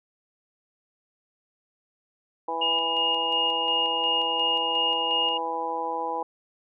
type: harmonic tone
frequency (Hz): 164.81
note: E3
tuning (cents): 0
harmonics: 2 / 3 / 4 / 5 / 6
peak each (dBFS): -39 / -33 / -39 / -30 / -31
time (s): 2.48-6.23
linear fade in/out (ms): 5
type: tone with tremolo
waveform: sine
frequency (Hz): 2848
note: F7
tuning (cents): +33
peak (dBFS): -22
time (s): 2.61-5.38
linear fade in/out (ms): 10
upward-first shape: square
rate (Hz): 2.8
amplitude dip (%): 35
effects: none